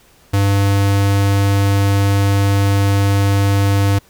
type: tone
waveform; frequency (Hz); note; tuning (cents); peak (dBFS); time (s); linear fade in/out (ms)
square; 99.5; G2; +26; -12; 0.33-3.99; 10
effects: pink hiss -50 dBFS RMS until 4.09 s